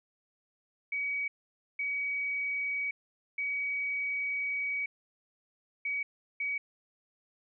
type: tone bursts at uneven times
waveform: sine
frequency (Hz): 2265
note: C#7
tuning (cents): +37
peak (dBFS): -30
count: 5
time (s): 0.92-1.28 / 1.79-2.91 / 3.38-4.86 / 5.85-6.03 / 6.4-6.58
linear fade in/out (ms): 5
effects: none